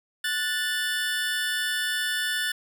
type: tone pair together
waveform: 25% pulse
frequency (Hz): 1477.2 / 1760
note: F#6 / A6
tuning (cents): -3 / 0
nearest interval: minor third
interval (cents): 303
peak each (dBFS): -26 / -23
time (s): 0.24-2.52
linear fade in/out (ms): 5
effects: none